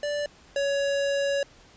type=tone pair in turn; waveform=square; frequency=585 / 560.3 Hz; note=D5 / C#5; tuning=-7 / +18 cents; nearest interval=minor second; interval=75 cents; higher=first; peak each=-27 / -24 dBFS; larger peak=second; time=0.03-0.26 / 0.56-1.43 s; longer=second; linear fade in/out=2 ms; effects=pink hiss -54 dBFS RMS until 1.76 s + resampled to 16000 Hz